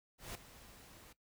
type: noise with ADSR envelope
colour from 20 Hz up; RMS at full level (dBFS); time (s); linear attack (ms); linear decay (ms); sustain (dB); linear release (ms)
pink; -44; 0.18-1.13; 170; 4; -14; 8
effects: noise-tail reverb RT60 0.1 s tail -17 dB re dry